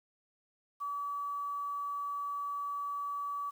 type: tone with quantisation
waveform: sine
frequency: 1145 Hz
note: D6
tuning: 44 cents flat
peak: -34 dBFS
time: 0.8-3.51 s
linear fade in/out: 20 ms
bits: 10
effects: none